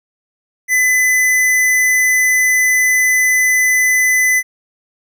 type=tone; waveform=square; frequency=2011 Hz; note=B6; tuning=31 cents sharp; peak=-11 dBFS; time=0.68-4.43 s; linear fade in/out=50 ms; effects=none